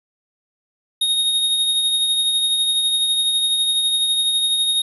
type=tone with tremolo; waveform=square; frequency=3727 Hz; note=A#7; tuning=1 cent flat; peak=-15 dBFS; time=1.01-4.82 s; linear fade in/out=5 ms; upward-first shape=triangle; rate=12 Hz; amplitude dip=40%; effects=resampled to 32000 Hz + 9-bit